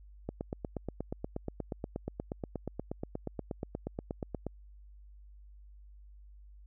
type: click train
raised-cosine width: 2 ms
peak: -22 dBFS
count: 36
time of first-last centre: 0.29-4.467 s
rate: 8.38 Hz
effects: added 50 Hz sine -51 dBFS peak until 6.66 s